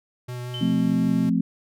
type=tone with vibrato; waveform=square; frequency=123.47 Hz; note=B2; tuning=in tune; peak=-31 dBFS; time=0.28-1.3 s; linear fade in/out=10 ms; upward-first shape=sine; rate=5.7 Hz; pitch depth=10 cents each way
type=tone with exponential decay; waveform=sine; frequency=3066 Hz; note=G7; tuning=39 cents flat; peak=-30 dBFS; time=0.54-1.1 s; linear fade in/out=2 ms; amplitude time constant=120 ms
type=chord; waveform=sine; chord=F major; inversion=none; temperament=equal; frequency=174.61 / 220 / 261.6 Hz; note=F3 / A3 / C4; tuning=0 / 0 / 0 cents; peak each=-23 dBFS; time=0.61-1.41 s; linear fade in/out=5 ms
effects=none